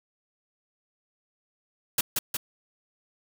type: noise with echo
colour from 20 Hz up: white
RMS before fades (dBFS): -23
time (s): 1.98-2.01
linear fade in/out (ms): 5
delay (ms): 180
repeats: 2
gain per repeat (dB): -3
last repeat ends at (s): 2.37
effects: none

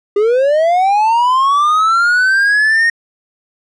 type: linear sweep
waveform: triangle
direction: up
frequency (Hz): 397.5 to 1864.7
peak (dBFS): -7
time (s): 0.16-2.9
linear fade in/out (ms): 5
effects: resampled to 24000 Hz

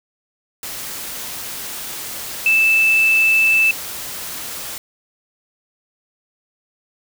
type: tone in noise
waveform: sine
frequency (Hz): 2637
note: E7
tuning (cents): 0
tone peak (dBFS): -11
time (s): 2.46-3.71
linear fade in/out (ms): 2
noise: white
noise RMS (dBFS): -29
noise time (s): 0.63-4.78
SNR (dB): +15
effects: none

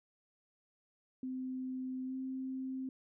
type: tone with pitch glide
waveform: sine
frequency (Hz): 258.1 to 262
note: C4 to C4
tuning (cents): -23 to +2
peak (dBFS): -37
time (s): 1.23-2.89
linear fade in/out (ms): 2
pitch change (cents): +25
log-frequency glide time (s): 2.05-2.15
effects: none

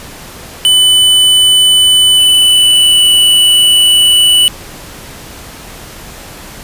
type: tone with pitch glide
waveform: square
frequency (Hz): 3000 to 2966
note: F#7 to F#7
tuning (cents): +23 to +4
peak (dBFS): -5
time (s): 0.65-4.48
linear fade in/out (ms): 0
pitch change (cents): -19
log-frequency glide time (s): 2.13-3.11
effects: pink hiss -30 dBFS RMS until 6.63 s + resampled to 32000 Hz

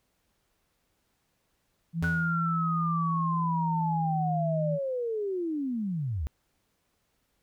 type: tone with pitch glide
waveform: sine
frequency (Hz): 165.9 to 158.87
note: E3 to D#3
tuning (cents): +11 to +36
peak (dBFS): -27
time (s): 1.93-4.79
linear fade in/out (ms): 50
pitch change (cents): -75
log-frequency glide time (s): 3.62-4.3
type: tone with exponential decay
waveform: square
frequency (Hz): 85.6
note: F2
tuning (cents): -34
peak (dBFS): -29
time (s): 2.02-2.46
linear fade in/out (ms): 5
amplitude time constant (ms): 94
type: linear sweep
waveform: sine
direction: down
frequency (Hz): 1480 to 61.74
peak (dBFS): -28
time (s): 2.04-6.27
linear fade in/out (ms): 0
effects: pink hiss -74 dBFS RMS until 7.42 s

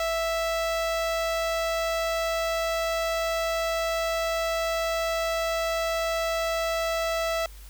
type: tone with notch filter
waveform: sawtooth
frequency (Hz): 659.3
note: E5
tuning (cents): 0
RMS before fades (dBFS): -27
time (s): 0-7.46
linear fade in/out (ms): 2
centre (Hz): 11000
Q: 0.92
effects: added 50 Hz sine -42 dBFS peak until 7.69 s + white hiss -52 dBFS RMS until 7.69 s

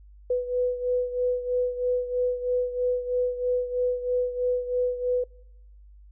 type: beating tone pair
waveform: sine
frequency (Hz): 495.5 / 498.6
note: B4 / B4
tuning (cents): +6 / +16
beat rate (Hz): 3.1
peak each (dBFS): -24 / -29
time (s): 0.3-5.24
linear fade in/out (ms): 5
effects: noise-tail reverb RT60 1.0 s tail -25 dB re dry + added 50 Hz sine -47 dBFS peak until 6.11 s

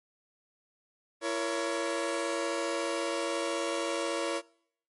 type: chord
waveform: sawtooth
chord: A# diminished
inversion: second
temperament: just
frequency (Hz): 335.6 / 466.2 / 559.4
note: E4 / A#4 / C#5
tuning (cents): +31 / 0 / +16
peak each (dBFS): -30 / -32 / -29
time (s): 1.21-4.42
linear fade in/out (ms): 50
effects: noise-tail reverb RT60 0.7 s tail -24 dB re dry + MP3 48 kbps

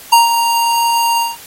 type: tone with ADSR envelope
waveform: square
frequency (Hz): 932.3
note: A#5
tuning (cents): 0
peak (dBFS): -4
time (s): 0.12-1.37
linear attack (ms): 10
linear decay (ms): 150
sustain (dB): -8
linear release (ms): 190
effects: white hiss -36 dBFS RMS until 1.46 s + AAC 48 kbps

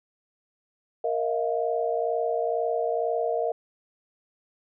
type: chord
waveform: sine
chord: Bb suspended fourth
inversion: none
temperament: equal with one note detuned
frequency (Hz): 466.2 / 636.4 / 698.5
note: Bb4 / Eb5 / F5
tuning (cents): 0 / +39 / 0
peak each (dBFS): -27 / -28 / -29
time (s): 1.04-3.52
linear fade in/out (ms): 5
effects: none

